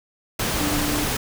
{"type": "tone in noise", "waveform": "sine", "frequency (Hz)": 295.5, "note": "D4", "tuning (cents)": 11, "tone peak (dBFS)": -25, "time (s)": [0.6, 1.04], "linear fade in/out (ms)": 5, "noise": "pink", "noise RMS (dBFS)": -24, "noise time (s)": [0.39, 1.17], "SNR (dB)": -4, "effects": []}